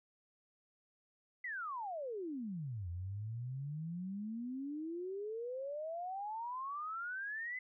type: exponential two-way sweep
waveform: sine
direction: down then up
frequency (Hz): 2050 to 84.5 to 2050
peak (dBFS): -39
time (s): 1.44-7.59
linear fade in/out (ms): 5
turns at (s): 2.89
effects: none